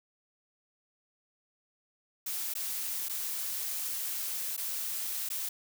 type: noise with dropouts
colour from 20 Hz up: blue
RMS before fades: -35 dBFS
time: 2.26-5.49 s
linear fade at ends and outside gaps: 5 ms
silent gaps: 2.538-2.551 / 3.086-3.094 / 4.566-4.576 / 5.29-5.301 s
effects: none